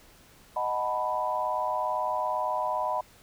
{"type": "chord", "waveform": "sine", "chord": "B dominant seventh", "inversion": "first", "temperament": "equal", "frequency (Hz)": [622.3, 740, 880, 987.8], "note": ["D#5", "F#5", "A5", "B5"], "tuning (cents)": [0, 0, 0, 0], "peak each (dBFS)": [-32, -33, -35, -29], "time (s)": [0.56, 3.01], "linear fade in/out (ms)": 5, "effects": ["pink hiss -56 dBFS RMS until 3.22 s"]}